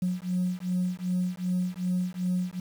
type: beating tone pair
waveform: sine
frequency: 180 / 182.6 Hz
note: F#3 / F#3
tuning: -47 / -23 cents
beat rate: 2.6 Hz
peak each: -28 / -28 dBFS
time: 0.02-2.6 s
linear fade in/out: 5 ms
effects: tanh soft clip ceiling -20 dBFS + 8-bit